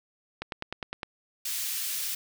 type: click train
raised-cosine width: 0.3 ms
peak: -17 dBFS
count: 7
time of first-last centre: 0.42-1.032 s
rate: 9.81 Hz
type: high-pass noise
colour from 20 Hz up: white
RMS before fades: -32 dBFS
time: 1.45-2.15 s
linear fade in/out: 5 ms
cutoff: 2300 Hz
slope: 12 dB/octave
effects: none